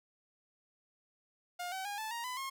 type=tone with pitch steps; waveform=sawtooth; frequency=710 / 761 / 815.6 / 874.1 / 936.9 / 1004.1 / 1076.2 Hz; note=F5 / F#5 / G#5 / A5 / A#5 / B5 / C6; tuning=+28 / +48 / -32 / -12 / +8 / +28 / +48 cents; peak=-34 dBFS; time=1.59-2.5 s; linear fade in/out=10 ms; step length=130 ms; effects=none